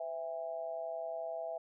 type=tone with amplitude modulation; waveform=sine; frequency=659.3 Hz; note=E5; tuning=in tune; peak=-33 dBFS; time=0-1.58 s; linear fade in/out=5 ms; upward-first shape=sine; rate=151 Hz; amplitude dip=85%; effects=none